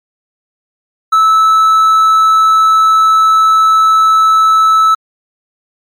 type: tone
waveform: triangle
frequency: 1307 Hz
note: E6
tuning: 15 cents flat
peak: -3 dBFS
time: 1.12-4.95 s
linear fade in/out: 10 ms
effects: MP3 96 kbps